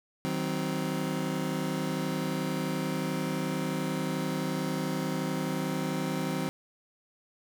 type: chord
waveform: 30% pulse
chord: C diminished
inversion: first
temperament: just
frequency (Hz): 156.98 / 188.37 / 261.6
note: Eb3 / Gb3 / C4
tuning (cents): +16 / +31 / 0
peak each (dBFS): -31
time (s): 0.25-6.49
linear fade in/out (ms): 0
effects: none